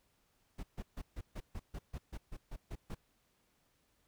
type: noise bursts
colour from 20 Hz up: brown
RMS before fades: -42 dBFS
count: 13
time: 0.58-2.949 s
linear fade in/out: 10 ms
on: 53 ms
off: 140 ms
effects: pink hiss -75 dBFS RMS until 4.07 s